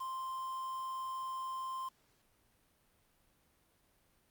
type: tone with quantisation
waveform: triangle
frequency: 1046.5 Hz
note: C6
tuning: in tune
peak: -36 dBFS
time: 0-1.89 s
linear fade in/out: 10 ms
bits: 9
effects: pink hiss -72 dBFS RMS until 4.3 s + Opus 48 kbps